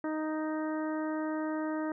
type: harmonic tone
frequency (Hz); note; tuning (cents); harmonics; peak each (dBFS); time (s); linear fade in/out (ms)
311.1; D#4; 0; 1 / 2 / 3 / 4 / 5 / 6; -32 / -38 / -42 / -44 / -46 / -48; 0.04-1.92; 2
effects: none